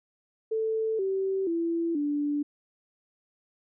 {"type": "tone with pitch steps", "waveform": "sine", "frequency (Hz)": [442.1, 384.9, 335, 291.7], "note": ["A4", "G4", "E4", "D4"], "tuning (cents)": [8, -32, 28, -12], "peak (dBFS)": -25, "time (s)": [0.51, 2.43], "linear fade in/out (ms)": 10, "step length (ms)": 480, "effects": []}